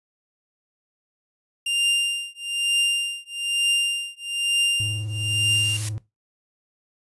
45% pulse tone with tremolo, 2795 Hz, F7, 1 cent sharp, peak -17 dBFS, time 1.66-5.77 s, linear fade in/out 5 ms, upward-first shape triangle, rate 1.1 Hz, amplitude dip 100%
blue noise with exponential growth, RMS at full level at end -26 dBFS, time 4.6-5.89 s, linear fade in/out 5 ms, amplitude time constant 280 ms
triangle tone with vibrato, 106.3 Hz, G#2, 41 cents sharp, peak -25 dBFS, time 4.8-5.98 s, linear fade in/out 0 ms, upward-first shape sine, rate 20 Hz, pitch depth 100 cents each way
effects noise-tail reverb RT60 0.2 s tail -17 dB re dry + resampled to 24000 Hz

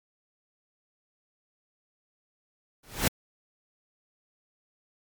pink noise with exponential growth, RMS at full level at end -20 dBFS, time 2.83-3.08 s, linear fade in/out 5 ms, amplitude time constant 53 ms, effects MP3 96 kbps

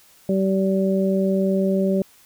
harmonic tone, 192.2 Hz, G3, 34 cents flat, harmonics 1 / 2 / 3, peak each -19 / -23 / -24 dBFS, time 0.29-2.02 s, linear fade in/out 2 ms, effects white hiss -53 dBFS RMS until 2.25 s

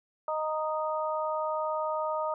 harmonic tone, 310.4 Hz, D#4, 4 cents flat, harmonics 2 / 3 / 4, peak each -31 / -33 / -34 dBFS, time 0.28-2.34 s, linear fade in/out 2 ms, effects none

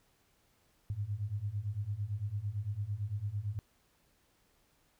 sine beating tone pair, 98 / 106.9 Hz, G2 / A2, 0 / -49 cents, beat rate 8.9 Hz, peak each -38 / -36 dBFS, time 0.9-3.59 s, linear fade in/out 0 ms, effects pink hiss -71 dBFS RMS until 4.99 s

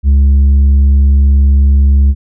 sine tone with tanh clipping, 69.3 Hz, C#2, in tune, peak -5 dBFS, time 0.03-2.15 s, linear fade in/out 50 ms, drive 4 dB, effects none

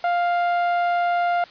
sawtooth tone with low-pass filter, 700 Hz, F5, 4 cents sharp, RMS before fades -21 dBFS, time 0.04-1.44 s, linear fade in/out 2 ms, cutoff 1500 Hz, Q 0.56, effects white hiss -46 dBFS RMS until 1.5 s + resampled to 11025 Hz

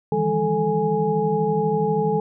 sine tone cluster, 155 / 167.3 / 203.6 / 435.5 / 831 Hz, D#3 / E3 / G#3 / A4 / G#5, -6 / +26 / -34 / -18 / +1 cents, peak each -28 / -26 / -27 / -21 / -25 dBFS, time 0.12-2.2 s, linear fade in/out 2 ms, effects none

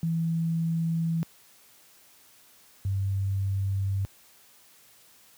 sine tone pair in turn, 164.81 / 97.6 Hz, E3 / G2, 0 / -7 cents, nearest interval major sixth, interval 907 cents, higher first, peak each -24 dBFS, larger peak neither, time 0.03-1.23 / 2.85-4.05 s, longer neither, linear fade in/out 0 ms, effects white hiss -57 dBFS RMS until 5.37 s + high-pass 60 Hz 12 dB/octave

